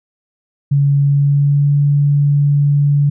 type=tone with pitch glide; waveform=sine; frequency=141.3 to 143.77 Hz; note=C#3 to D3; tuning=+34 to -36 cents; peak=-9 dBFS; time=0.71-3.1 s; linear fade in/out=10 ms; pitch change=+30 cents; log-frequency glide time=1.01-1.76 s; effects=none